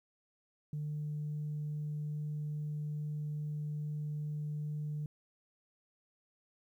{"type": "tone", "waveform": "sine", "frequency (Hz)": 149.8, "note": "D3", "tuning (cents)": 35, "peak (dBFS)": -34, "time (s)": [0.73, 5.06], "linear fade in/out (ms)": 2, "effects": ["tanh soft clip ceiling -32 dBFS", "12-bit"]}